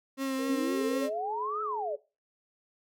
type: tone with vibrato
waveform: 35% pulse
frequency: 267.4 Hz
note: C4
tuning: 38 cents sharp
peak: -28 dBFS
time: 0.17-1.1 s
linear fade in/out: 50 ms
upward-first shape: triangle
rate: 4 Hz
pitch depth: 25 cents each way
type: tone with pitch glide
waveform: sine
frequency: 471.3 to 424.8 Hz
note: A#4 to G#4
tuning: +19 to +39 cents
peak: -36 dBFS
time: 0.38-1.97 s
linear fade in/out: 20 ms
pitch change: -180 cents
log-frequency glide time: 0.62-1.07 s
type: exponential two-way sweep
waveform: sine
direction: up then down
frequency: 257.2 to 1337 to 551 Hz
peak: -31 dBFS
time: 0.49-1.96 s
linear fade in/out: 10 ms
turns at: 1.62 s
effects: noise-tail reverb RT60 0.3 s tail -20 dB re dry